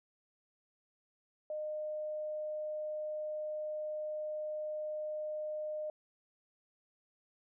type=tone; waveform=sine; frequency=611 Hz; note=D#5; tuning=32 cents flat; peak=-36 dBFS; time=1.5-5.9 s; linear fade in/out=2 ms; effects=none